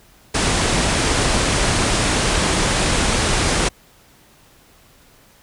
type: low-pass noise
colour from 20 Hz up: pink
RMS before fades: -18 dBFS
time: 0.34-3.69 s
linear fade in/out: 10 ms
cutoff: 10000 Hz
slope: 96 dB/octave
effects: pink hiss -51 dBFS RMS until 5.42 s